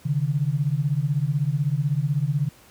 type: beating tone pair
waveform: sine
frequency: 136.4 / 152.4 Hz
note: C#3 / D#3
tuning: -28 / -36 cents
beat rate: 16 Hz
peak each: -23 dBFS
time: 0.05-2.49 s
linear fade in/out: 10 ms
effects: pink hiss -52 dBFS RMS until 2.7 s + high-pass 60 Hz 12 dB/octave